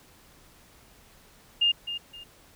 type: tone with echo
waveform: sine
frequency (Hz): 2820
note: F7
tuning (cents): +16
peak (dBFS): -19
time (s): 1.61-1.72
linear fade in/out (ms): 10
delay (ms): 260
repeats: 2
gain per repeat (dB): -11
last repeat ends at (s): 2.24
effects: pink hiss -56 dBFS RMS until 2.55 s